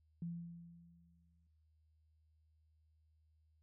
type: tone with exponential decay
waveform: sine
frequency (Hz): 170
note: F3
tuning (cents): -46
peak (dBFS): -39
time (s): 0.22-1.47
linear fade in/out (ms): 2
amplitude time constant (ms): 270
effects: noise-tail reverb RT60 0.9 s tail -19 dB re dry + added 78 Hz sine -70 dBFS peak until 3.62 s